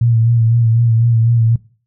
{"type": "tone with vibrato", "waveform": "sine", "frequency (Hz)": 115.6, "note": "A#2", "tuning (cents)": -14, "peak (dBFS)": -9, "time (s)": [0.01, 1.56], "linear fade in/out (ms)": 5, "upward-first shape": "sine", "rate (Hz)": 4, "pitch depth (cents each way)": 44, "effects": ["noise-tail reverb RT60 0.4 s tail -20 dB re dry"]}